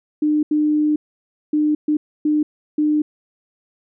sine tone bursts at uneven times, 301.7 Hz, D4, 47 cents sharp, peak -14 dBFS, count 6, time 0.22-0.43 / 0.51-0.96 / 1.53-1.75 / 1.88-1.97 / 2.25-2.43 / 2.78-3.02 s, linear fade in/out 5 ms, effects none

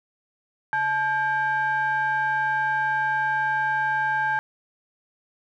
triangle ring-modulated tone, 364.5 Hz, F#4, 26 cents flat, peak -16 dBFS, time 0.73-4.39 s, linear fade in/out 0 ms, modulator 1230 Hz, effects none

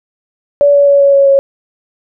sine tone with pitch steps, 573 / 568.4 / 563.8 / 559.3 / 554.8 / 550.3 Hz, D5 / C#5 / C#5 / C#5 / C#5 / C#5, -43 / +43 / +29 / +15 / +1 / -13 cents, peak -4 dBFS, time 0.61-1.39 s, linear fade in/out 0 ms, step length 130 ms, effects none

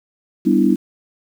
sine chord, E minor seventh, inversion first, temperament equal, 196 / 246.9 / 293.7 / 329.6 Hz, G3 / B3 / D4 / E4, 0 / 0 / 0 / 0 cents, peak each -17 dBFS, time 0.45-0.76 s, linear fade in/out 20 ms, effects 7-bit

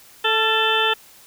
harmonic tone with a mistuned harmonic, 440 Hz, A4, in tune, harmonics 1 / 2 / 3 / 4 / 6 / 7 / 8, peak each -24 / -24 / -24 / -24 / -24 / -24 / -24 dBFS, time 0.24-0.94 s, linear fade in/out 10 ms, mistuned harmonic 3, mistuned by +44 cents, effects white hiss -48 dBFS RMS until 1.26 s

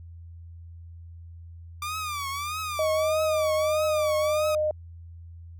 sawtooth tone with vibrato, 1182 Hz, D6, 11 cents sharp, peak -26 dBFS, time 1.82-4.55 s, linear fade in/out 2 ms, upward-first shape triangle, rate 1.6 Hz, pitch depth 150 cents each way
sine tone with pitch glide, 626 to 611.7 Hz, D#5 to D#5, +10 to -30 cents, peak -22 dBFS, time 2.79-4.71 s, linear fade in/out 2 ms, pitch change -40 cents, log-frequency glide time 3.13-4.11 s
effects added 84 Hz sine -41 dBFS peak until 5.59 s

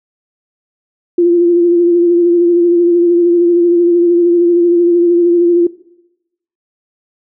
sine tone with vibrato, 346 Hz, F4, 16 cents flat, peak -6 dBFS, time 1.18-5.67 s, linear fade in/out 5 ms, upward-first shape sine, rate 13 Hz, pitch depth 31 cents each way, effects noise-tail reverb RT60 0.9 s tail -20 dB re dry

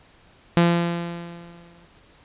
sawtooth tone with exponential decay, 171.3 Hz, F3, 33 cents flat, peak -9 dBFS, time 0.57-1.86 s, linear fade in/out 0 ms, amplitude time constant 280 ms, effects pink hiss -54 dBFS RMS until 2.24 s + resampled to 8000 Hz

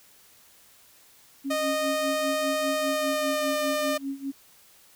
sine tone with tremolo, 274.4 Hz, C#4, 17 cents flat, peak -27 dBFS, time 1.44-4.32 s, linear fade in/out 20 ms, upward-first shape sine, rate 5 Hz, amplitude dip 85%
sawtooth tone with pitch glide, 617 to 604.3 Hz, D#5 to D5, -15 to +49 cents, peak -21 dBFS, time 1.5-3.98 s, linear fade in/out 10 ms, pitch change -36 cents, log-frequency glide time 2.74-3.56 s
effects white hiss -56 dBFS RMS until 4.95 s

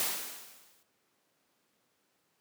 white noise with exponential decay, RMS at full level -29 dBFS, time 0-0.83 s, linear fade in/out 1 ms, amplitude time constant 180 ms, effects pink hiss -74 dBFS RMS until 2.4 s + high-pass 200 Hz 12 dB/octave

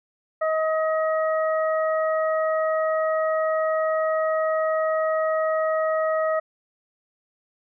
harmonic tone, 633 Hz, D#5, 30 cents sharp, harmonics 1 / 2 / 3, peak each -21 / -27 / -33 dBFS, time 0.41-6.4 s, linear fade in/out 10 ms, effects none

